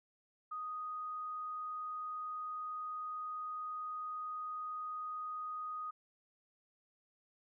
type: tone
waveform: sine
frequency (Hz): 1244.5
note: D#6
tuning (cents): 0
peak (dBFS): -39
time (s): 0.51-5.91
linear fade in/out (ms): 10
effects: none